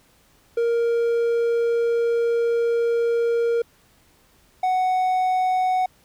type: tone pair in turn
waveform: triangle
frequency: 467.3 / 741.8 Hz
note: A#4 / F#5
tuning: +4 / +4 cents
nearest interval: minor sixth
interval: 800 cents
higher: second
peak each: -16 dBFS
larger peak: neither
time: 0.57-3.62 / 4.63-5.86 s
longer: first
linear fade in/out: 5 ms
effects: pink hiss -58 dBFS RMS until 6.04 s